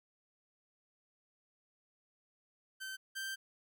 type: tone pair in turn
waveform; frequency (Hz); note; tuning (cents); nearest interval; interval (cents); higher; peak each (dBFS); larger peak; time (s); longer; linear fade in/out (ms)
sawtooth; 1544 / 1567.4; G6 / G6; -27 / -1; unison; 26; second; -38 / -35; second; 2.8-2.97 / 3.15-3.36; second; 20
effects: none